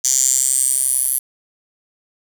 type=tone with high-pass filter sweep; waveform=10% pulse; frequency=131.5 Hz; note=C3; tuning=9 cents sharp; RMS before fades=-17 dBFS; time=0.04-1.19 s; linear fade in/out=10 ms; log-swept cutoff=6500 to 11000 Hz; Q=7.5; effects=none